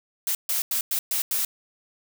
blue noise bursts at uneven times, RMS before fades -25 dBFS, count 6, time 0.27-0.35 / 0.49-0.62 / 0.71-0.81 / 0.91-0.99 / 1.11-1.22 / 1.31-1.45 s, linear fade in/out 2 ms, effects none

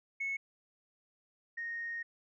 sine tone pair in turn, 2198 / 1858 Hz, C#7 / A#6, -15 / -6 cents, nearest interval minor third, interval 291 cents, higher first, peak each -32 / -36 dBFS, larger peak first, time 0.2-0.37 / 1.57-2.03 s, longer second, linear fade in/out 10 ms, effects tanh soft clip ceiling -29 dBFS

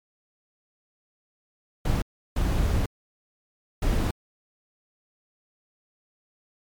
brown noise bursts at uneven times, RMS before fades -23 dBFS, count 3, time 1.85-2.02 / 2.36-2.86 / 3.82-4.11 s, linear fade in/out 5 ms, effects MP3 96 kbps

